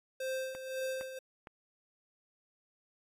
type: tone with tremolo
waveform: square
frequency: 523.3 Hz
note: C5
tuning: in tune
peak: -34 dBFS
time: 0.2-1.19 s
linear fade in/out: 5 ms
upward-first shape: sine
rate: 1.9 Hz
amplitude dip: 65%
type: click train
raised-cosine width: 0.5 ms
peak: -32 dBFS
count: 3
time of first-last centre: 0.55-1.472 s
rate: 2.17 Hz
effects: AAC 48 kbps